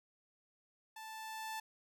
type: tone with level ramp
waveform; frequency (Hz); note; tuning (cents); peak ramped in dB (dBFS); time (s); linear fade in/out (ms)
sawtooth; 880; A5; 0; -44 to -36; 0.96-1.6; 5
effects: none